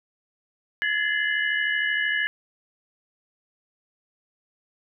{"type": "tone cluster", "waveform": "sine", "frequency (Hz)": [1691, 1764, 2069, 2943], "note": ["G#6", "A6", "C7", "F#7"], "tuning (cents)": [31, 4, -20, -10], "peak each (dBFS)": [-24, -29, -29, -32], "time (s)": [0.82, 2.27], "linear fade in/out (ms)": 0, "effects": []}